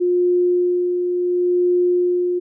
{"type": "tone with tremolo", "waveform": "sine", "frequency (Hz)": 356.2, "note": "F4", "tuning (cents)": 34, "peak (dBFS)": -13, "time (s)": [0, 2.4], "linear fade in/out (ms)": 20, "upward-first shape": "sine", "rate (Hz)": 0.71, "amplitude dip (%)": 40, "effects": []}